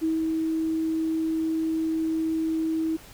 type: tone with ADSR envelope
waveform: sine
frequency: 321 Hz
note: E4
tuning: 46 cents flat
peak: -21 dBFS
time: 0.01-2.97 s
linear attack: 29 ms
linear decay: 160 ms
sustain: -2 dB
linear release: 14 ms
effects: pink hiss -48 dBFS RMS until 3.13 s